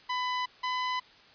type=tone pair in turn; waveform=sawtooth; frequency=1000 / 1005.6 Hz; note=B5 / B5; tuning=+21 / +31 cents; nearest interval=unison; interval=10 cents; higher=second; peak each=-25 dBFS; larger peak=neither; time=0.09-0.46 / 0.63-1 s; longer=neither; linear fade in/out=10 ms; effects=white hiss -56 dBFS RMS until 1.34 s + resampled to 11025 Hz